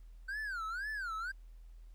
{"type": "tone with vibrato", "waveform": "triangle", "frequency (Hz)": 1506, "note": "F#6", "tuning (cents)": 30, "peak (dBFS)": -35, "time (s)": [0.28, 1.32], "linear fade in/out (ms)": 10, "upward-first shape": "sine", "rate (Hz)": 2, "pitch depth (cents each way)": 260, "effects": ["added 41 Hz sine -50 dBFS peak until 1.94 s", "pink hiss -75 dBFS RMS until 1.94 s"]}